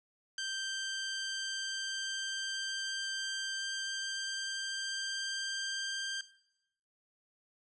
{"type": "tone with pitch glide", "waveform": "15% pulse", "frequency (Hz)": [1568, 1581.6], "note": ["G6", "G6"], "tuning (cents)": [0, 15], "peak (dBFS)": -29, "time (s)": [0.38, 6.21], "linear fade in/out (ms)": 2, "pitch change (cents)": 15, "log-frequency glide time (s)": [0.51, 5.98], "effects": ["noise-tail reverb RT60 0.8 s tail -18 dB re dry", "resampled to 22050 Hz"]}